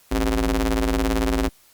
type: ring-modulated tone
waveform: sawtooth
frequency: 111.3 Hz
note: A2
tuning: 20 cents sharp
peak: -12 dBFS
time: 0.11-1.49 s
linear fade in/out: 10 ms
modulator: 158 Hz
effects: white hiss -55 dBFS RMS until 1.73 s + Opus 48 kbps